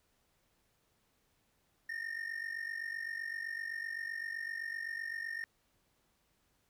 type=ring-modulated tone; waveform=triangle; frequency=1831 Hz; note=A#6; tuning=32 cents flat; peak=-33 dBFS; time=1.89-5.44 s; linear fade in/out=0 ms; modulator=23.9 Hz; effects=pink hiss -75 dBFS RMS until 6.69 s